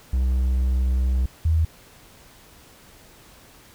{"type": "tone pair in turn", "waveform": ["triangle", "sine"], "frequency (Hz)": [63.8, 80.38], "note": ["C2", "E2"], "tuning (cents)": [-43, -43], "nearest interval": "major third", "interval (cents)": 400, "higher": "second", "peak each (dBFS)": -16, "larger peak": "neither", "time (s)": [[0.13, 1.26], [1.45, 1.65]], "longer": "first", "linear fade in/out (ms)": 5, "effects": ["pink hiss -50 dBFS RMS until 3.74 s"]}